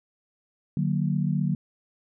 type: chord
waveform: sine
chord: D augmented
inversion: none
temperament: equal with one note detuned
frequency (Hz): 149.49 / 185 / 233.1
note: D3 / F#3 / A#3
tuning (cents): +31 / 0 / 0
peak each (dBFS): -25 / -26 / -31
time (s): 0.77-1.55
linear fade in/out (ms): 2
effects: none